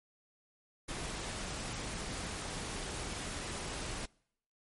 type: noise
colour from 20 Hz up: pink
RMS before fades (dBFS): -40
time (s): 0.88-4.06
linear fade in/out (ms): 10
effects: noise-tail reverb RT60 0.7 s tail -26 dB re dry + MP3 48 kbps